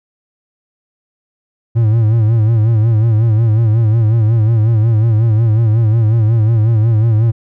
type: tone with vibrato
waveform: triangle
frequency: 111.4 Hz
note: A2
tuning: 22 cents sharp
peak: -6 dBFS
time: 1.75-7.32 s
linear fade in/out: 20 ms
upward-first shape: sine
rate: 5.5 Hz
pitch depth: 87 cents each way
effects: none